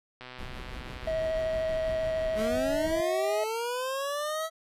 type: click train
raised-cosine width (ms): 0.3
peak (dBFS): -27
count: 287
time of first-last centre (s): 0.21-2.48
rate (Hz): 126
type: noise with tremolo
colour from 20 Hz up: brown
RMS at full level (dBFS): -38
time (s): 0.38-3.01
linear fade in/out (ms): 10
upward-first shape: triangle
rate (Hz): 6.1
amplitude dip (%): 50
type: tone with vibrato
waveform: triangle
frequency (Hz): 640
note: D#5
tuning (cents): +49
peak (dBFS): -25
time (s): 1.07-3.44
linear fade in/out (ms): 5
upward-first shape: square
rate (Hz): 13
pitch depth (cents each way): 8
type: linear sweep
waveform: 25% pulse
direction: up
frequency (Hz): 207.5 to 652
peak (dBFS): -26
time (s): 2.35-4.5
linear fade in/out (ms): 50
effects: resampled to 32000 Hz